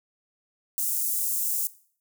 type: high-pass noise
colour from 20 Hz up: white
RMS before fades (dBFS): -27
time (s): 0.78-1.67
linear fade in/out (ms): 0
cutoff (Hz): 7400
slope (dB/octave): 24
effects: noise-tail reverb RT60 0.5 s tail -18 dB re dry